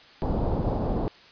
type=low-pass noise; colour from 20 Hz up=pink; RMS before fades=-26 dBFS; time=0.22-1.08 s; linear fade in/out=0 ms; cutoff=830 Hz; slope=24 dB/octave; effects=white hiss -51 dBFS RMS until 1.31 s + resampled to 11025 Hz